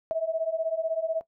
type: beating tone pair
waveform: sine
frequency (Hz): 638 / 654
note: D#5 / E5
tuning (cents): +43 / -14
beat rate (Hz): 16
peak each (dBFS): -30 / -27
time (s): 0.11-1.21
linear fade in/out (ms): 0
effects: noise-tail reverb RT60 0.1 s tail -18 dB re dry